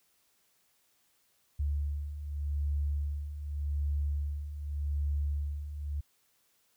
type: beating tone pair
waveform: sine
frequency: 71.9 / 72.75 Hz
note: D2 / D2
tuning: -36 / -16 cents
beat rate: 0.85 Hz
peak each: -37 / -31 dBFS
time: 1.59-6.01 s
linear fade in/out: 10 ms
effects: white hiss -71 dBFS RMS until 6.76 s